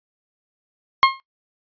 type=tone with exponential decay; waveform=sawtooth; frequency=1072 Hz; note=C6; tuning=42 cents sharp; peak=-3 dBFS; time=1.03-1.2 s; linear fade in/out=0 ms; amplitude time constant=36 ms; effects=noise-tail reverb RT60 0.1 s tail -17 dB re dry + resampled to 11025 Hz